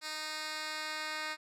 10% pulse tone with band-pass filter sweep, 309 Hz, D#4, 12 cents flat, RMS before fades -39 dBFS, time 0.01-1.37 s, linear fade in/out 50 ms, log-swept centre 4600 to 2900 Hz, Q 1, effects none

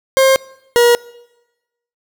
40% pulse tone pair in turn, 532 / 477.5 Hz, C5 / A#4, +29 / +42 cents, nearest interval major second, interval 187 cents, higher first, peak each -7 dBFS, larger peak neither, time 0.17-0.36 / 0.76-0.95 s, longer neither, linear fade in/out 0 ms, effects noise-tail reverb RT60 1.0 s tail -23 dB re dry

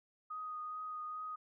sine tone with vibrato, 1244.5 Hz, D#6, in tune, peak -40 dBFS, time 0.3-1.36 s, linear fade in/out 10 ms, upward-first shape triangle, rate 2.4 Hz, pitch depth 16 cents each way, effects none

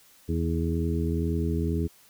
harmonic tone with a mistuned harmonic, 82 Hz, E2, 9 cents flat, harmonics 1 / 2 / 3 / 4 / 5, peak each -27 / -30 / -32 / -33 / -34 dBFS, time 0.28-1.88 s, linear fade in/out 20 ms, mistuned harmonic 5, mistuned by +35 cents, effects white hiss -57 dBFS RMS until 2.09 s

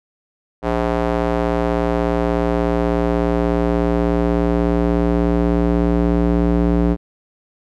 square tone with band-pass filter sweep, 58.27 Hz, A#1, in tune, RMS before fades -17 dBFS, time 0.62-6.97 s, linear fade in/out 50 ms, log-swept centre 620 to 280 Hz, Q 1, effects none

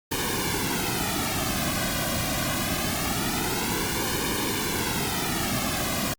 pink noise with flanger, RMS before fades -27 dBFS, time 0.11-6.14 s, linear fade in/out 10 ms, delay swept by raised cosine 1.5 to 2.29 ms, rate 0.24 Hz, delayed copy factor -0.8, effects Opus 48 kbps

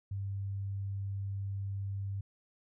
sine tone, 98.6 Hz, G2, 11 cents sharp, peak -34 dBFS, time 0.11-2.21 s, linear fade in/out 5 ms, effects none

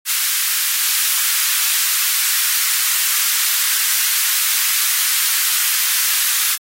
white high-pass noise, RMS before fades -17 dBFS, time 0.05-6.58 s, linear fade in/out 50 ms, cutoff 1300 Hz, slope 24 dB/octave, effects AAC 48 kbps

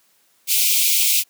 white high-pass noise, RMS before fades -17 dBFS, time 0.47-1.24 s, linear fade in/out 50 ms, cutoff 2200 Hz, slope 96 dB/octave, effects white hiss -60 dBFS RMS until 1.29 s + high-pass 150 Hz 12 dB/octave

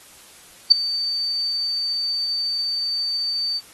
sine tone with ADSR envelope, 4580 Hz, D8, 44 cents flat, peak -3 dBFS, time 0.7-3.61 s, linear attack 18 ms, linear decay 7 ms, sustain -18 dB, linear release 43 ms, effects white hiss -47 dBFS RMS until 3.73 s + AAC 32 kbps

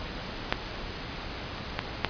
clicks, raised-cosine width 0.3 ms, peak -6 / -22 / -10 / -6 dBFS, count 4, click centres 0.525 / 1.582 / 1.791 / 2.047 s, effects pink hiss -37 dBFS RMS until 2.09 s + resampled to 11025 Hz

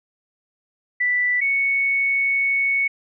sine tone pair in turn, 1975.5 / 2217 Hz, B6 / C#7, 0 / 0 cents, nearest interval major second, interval 200 cents, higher second, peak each -17 dBFS, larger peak neither, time 1-1.41 / 1.41-2.88 s, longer second, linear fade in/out 10 ms, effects none

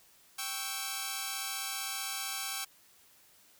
5% pulse chord, C# diminished, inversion second, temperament equal, 784 / 1108.7 / 1318.5 Hz, G5 / C#6 / E6, 0 / 0 / 0 cents, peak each -27 / -28 / -28 dBFS, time 0.38-2.65 s, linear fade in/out 10 ms, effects white hiss -62 dBFS RMS until 3.59 s

